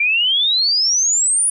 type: exponential sweep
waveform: sine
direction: up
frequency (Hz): 2334 to 9956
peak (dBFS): -13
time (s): 0-1.5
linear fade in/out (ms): 5
effects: none